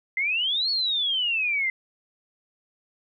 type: exponential two-way sweep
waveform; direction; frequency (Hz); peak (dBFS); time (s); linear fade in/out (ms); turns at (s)
sine; up then down; 2044 to 4435 to 2044; -22; 0.17-1.7; 2; 0.7
effects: none